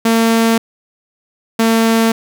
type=tone pair in turn; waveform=sawtooth; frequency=227.2 / 226 Hz; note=A#3 / A3; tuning=-44 / +47 cents; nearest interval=unison; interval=9 cents; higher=first; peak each=-6 dBFS; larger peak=neither; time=0.05-0.58 / 1.59-2.12 s; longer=neither; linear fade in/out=5 ms; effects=none